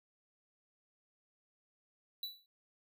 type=tone with exponential decay; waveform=square; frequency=3951 Hz; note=B7; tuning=in tune; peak=-36 dBFS; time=2.23-2.46 s; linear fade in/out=2 ms; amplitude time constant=50 ms; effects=none